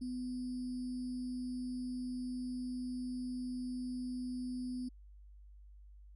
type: tone with sample-and-hold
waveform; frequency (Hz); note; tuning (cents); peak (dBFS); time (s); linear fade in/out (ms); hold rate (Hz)
sine; 250.7; B3; +26; -37; 0.01-4.89; 10; 4900
effects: added 50 Hz sine -53 dBFS peak until 6.15 s + resampled to 24000 Hz